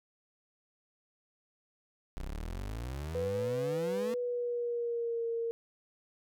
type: exponential sweep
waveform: 30% pulse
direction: up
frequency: 30.24 to 233.1 Hz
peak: -34 dBFS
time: 2.17-4.14 s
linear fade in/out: 0 ms
type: tone with pitch glide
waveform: sine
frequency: 495.2 to 462 Hz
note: B4 to A#4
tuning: +5 to -16 cents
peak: -31 dBFS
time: 3.15-5.51 s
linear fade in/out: 0 ms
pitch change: -121 cents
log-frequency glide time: 3.99-5.25 s
effects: none